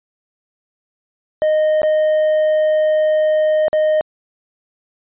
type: tone with dropouts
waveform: triangle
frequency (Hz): 618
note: D#5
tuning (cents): -12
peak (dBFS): -10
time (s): 1.42-4.01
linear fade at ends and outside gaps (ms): 0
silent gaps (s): 1.818-1.832 / 3.682-3.73
effects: resampled to 8000 Hz